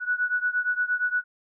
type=beating tone pair; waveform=sine; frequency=1471 / 1479.6 Hz; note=F#6 / F#6; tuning=-11 / 0 cents; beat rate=8.6 Hz; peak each=-25 / -27 dBFS; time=0-1.24 s; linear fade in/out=50 ms; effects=none